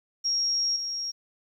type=tone with level steps; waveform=sine; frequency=5588 Hz; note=F8; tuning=in tune; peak=-23 / -29 dBFS; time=0.24-1.12 s; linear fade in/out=20 ms; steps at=0.76 s; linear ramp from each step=2 ms; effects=10-bit